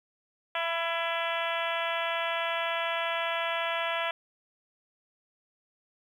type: harmonic tone with a mistuned harmonic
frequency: 334.6 Hz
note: E4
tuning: 26 cents sharp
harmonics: 2 / 3 / 4 / 5 / 6 / 7 / 8 / 9 / 10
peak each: -33 / -35 / -36 / -37 / -38 / -38 / -39 / -40 / -40 dBFS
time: 0.55-4.11 s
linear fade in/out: 2 ms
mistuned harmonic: 3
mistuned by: -18 cents
effects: 10-bit